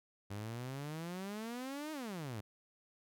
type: exponential two-way sweep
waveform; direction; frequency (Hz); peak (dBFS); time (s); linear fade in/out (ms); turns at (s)
sawtooth; up then down; 98.4 to 317 to 98.4; -37; 0.3-2.41; 10; 1.92
effects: none